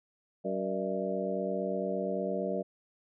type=harmonic tone with a mistuned harmonic; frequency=95 Hz; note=F#2; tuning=46 cents sharp; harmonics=2 / 3 / 4 / 5 / 6 / 7; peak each=-36 / -41 / -38 / -36 / -35 / -39 dBFS; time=0.44-2.63 s; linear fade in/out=20 ms; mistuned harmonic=6; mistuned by=+78 cents; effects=none